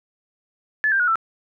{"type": "tone with pitch steps", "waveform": "sine", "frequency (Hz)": [1727, 1583.7, 1452.2, 1331.7], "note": ["A6", "G6", "F#6", "E6"], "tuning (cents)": [-33, 17, -33, 17], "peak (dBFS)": -16, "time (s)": [0.84, 1.156], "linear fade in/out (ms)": 0, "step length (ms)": 79, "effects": []}